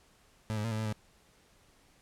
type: tone with pitch steps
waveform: 30% pulse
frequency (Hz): 109.2 / 105.9 / 114.4 / 108.6 / 110 / 107.1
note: A2 / G#2 / A#2 / A2 / A2 / A2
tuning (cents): -13 / +34 / -32 / -22 / 0 / -46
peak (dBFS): -29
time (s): 0.5-0.926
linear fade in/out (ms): 0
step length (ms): 71
effects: pink hiss -64 dBFS RMS until 2.01 s + low-pass 11000 Hz 12 dB/octave